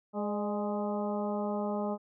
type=harmonic tone with a mistuned harmonic; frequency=208 Hz; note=G#3; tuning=3 cents sharp; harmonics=1 / 2 / 3 / 4 / 5 / 6; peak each=-33 / -37 / -36 / -39 / -44 / -45 dBFS; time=0.13-1.98 s; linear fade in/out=50 ms; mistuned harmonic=3; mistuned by=-38 cents; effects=none